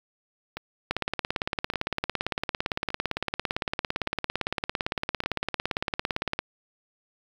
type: two click trains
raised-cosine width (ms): 0.3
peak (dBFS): -10 / -18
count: 98 / 5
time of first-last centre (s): 0.91-6.39 / 0.57-5.237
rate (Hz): 17.7 / 0.857
effects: 7-bit